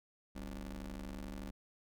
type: ring-modulated tone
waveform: 25% pulse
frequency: 73 Hz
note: D2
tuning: 10 cents flat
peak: -36 dBFS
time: 0.35-1.51 s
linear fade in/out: 10 ms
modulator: 120 Hz
effects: none